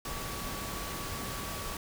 sine tone in noise, 1137 Hz, C#6, 44 cents sharp, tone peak -44 dBFS, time 0.05-1.77 s, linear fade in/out 2 ms, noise pink, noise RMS -38 dBFS, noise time 0.05-1.77 s, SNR -9 dB, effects none

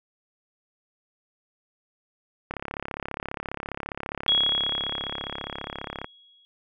click train, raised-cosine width 0.5 ms, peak -16 dBFS, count 124, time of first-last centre 2.51-6.044 s, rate 34.8 Hz
sine tone with exponential decay, 3322 Hz, G#7, in tune, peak -17 dBFS, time 4.28-6.45 s, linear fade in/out 0 ms, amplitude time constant 470 ms
effects none

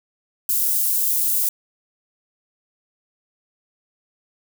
white high-pass noise, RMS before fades -20 dBFS, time 0.49-1.49 s, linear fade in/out 2 ms, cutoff 11000 Hz, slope 12 dB/octave, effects none

